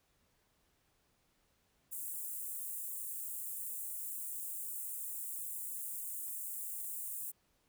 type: high-pass noise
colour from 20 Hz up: white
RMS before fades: -42 dBFS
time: 1.91-7.32 s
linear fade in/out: 20 ms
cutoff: 7800 Hz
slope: 48 dB/octave
effects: pink hiss -75 dBFS RMS until 7.68 s